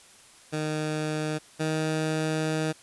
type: tone pair in turn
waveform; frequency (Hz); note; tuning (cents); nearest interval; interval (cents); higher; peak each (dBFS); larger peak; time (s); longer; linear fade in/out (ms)
15% pulse; 154 / 156.87; D#3 / D#3; -17 / +14; unison; 31; second; -21 / -19; second; 0.52-1.39 / 1.59-2.73; second; 20
effects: white hiss -53 dBFS RMS until 2.82 s + resampled to 24000 Hz